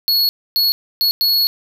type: tone bursts at uneven times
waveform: square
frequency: 4354 Hz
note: C#8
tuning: 32 cents flat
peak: -13 dBFS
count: 4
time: 0.08-0.29 / 0.56-0.72 / 1.01-1.11 / 1.21-1.47 s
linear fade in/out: 0 ms
effects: 9-bit